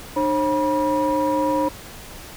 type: tone cluster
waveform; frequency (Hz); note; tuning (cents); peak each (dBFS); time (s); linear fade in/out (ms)
sine; 302.4 / 538 / 967; D#4 / C5 / B5; -49 / +48 / -37; -21; 0.16-1.69; 10
effects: tanh soft clip ceiling -12 dBFS + pink hiss -39 dBFS RMS until 2.36 s